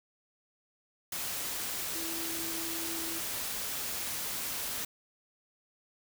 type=tone in noise; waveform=sine; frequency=329.6 Hz; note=E4; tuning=in tune; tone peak=-41 dBFS; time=1.95-3.19 s; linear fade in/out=5 ms; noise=white; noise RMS=-36 dBFS; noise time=1.12-4.85 s; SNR=-8 dB; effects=none